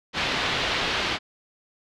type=low-pass noise; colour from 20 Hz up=white; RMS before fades=-26 dBFS; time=0.13-1.19 s; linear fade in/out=50 ms; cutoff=3900 Hz; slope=24 dB/octave; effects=none